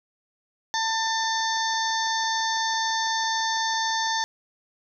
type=harmonic tone; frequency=894 Hz; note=A5; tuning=27 cents sharp; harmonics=1 / 2 / 4 / 5 / 6 / 7; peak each=-26 / -29 / -32 / -33 / -34 / -34 dBFS; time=0.74-4.24 s; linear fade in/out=0 ms; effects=none